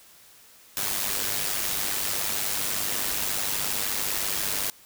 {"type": "noise with amplitude modulation", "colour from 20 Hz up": "white", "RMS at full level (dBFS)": -25, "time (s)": [0.77, 4.7], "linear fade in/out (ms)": 0, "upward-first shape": "sine", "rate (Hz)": 99.9, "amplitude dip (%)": 65, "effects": ["white hiss -53 dBFS RMS until 4.85 s"]}